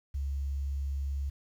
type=tone with quantisation; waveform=sine; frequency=69.3 Hz; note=C#2; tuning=in tune; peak=-30 dBFS; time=0.14-1.3 s; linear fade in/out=10 ms; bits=10; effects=none